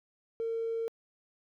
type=tone; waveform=triangle; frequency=455.8 Hz; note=A#4; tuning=39 cents flat; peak=-27 dBFS; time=0.4-0.88 s; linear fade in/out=0 ms; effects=tanh soft clip ceiling -28 dBFS